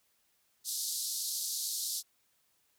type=band-pass noise; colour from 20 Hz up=pink; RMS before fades=-36 dBFS; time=0.64-2.03 s; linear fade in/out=50 ms; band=4000 to 14000 Hz; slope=48 dB/octave; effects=white hiss -73 dBFS RMS until 2.78 s